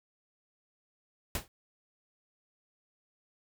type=noise with exponential decay; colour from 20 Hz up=pink; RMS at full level=-29 dBFS; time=1.35-1.48 s; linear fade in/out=2 ms; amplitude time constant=28 ms; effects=none